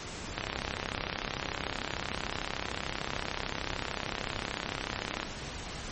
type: click train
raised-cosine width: 0.3 ms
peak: -15 dBFS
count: 163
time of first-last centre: 0.38-5.23 s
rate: 33.4 Hz
effects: pink hiss -40 dBFS RMS until 5.91 s + MP3 32 kbps